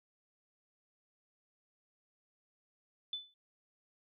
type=tone with exponential decay; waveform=sine; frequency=3500 Hz; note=A7; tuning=10 cents flat; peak=-33 dBFS; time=3.13-3.34 s; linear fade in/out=2 ms; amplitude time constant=45 ms; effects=none